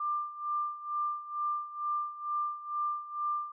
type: tone with tremolo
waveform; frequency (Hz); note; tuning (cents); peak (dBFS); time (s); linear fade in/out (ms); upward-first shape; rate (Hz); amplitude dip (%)
sine; 1190; D6; +22; -28; 0-3.52; 5; sine; 2.2; 80
effects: none